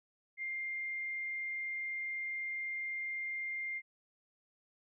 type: tone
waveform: sine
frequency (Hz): 2108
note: C7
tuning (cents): +12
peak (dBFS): -36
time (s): 0.37-3.82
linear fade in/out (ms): 50
effects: none